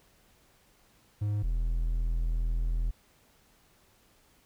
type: tone pair in turn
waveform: triangle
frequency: 103.83 / 41.2 Hz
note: G#2 / E1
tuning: 0 / 0 cents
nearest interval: octave + major third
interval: 1600 cents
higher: first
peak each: -25 / -24 dBFS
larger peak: second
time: 1.21-1.43 / 1.43-2.91 s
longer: second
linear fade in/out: 10 ms
effects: pink hiss -64 dBFS RMS until 4.45 s